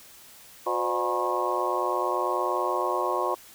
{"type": "harmonic tone with a mistuned harmonic", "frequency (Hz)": 120.5, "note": "B2", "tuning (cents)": -42, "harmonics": [3, 4, 5, 6, 7, 8, 9], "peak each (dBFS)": [-31, -32, -32, -34, -35, -31, -29], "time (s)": [0.66, 3.35], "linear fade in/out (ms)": 10, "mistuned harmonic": 4, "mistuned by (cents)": 110, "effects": ["white hiss -50 dBFS RMS until 3.54 s"]}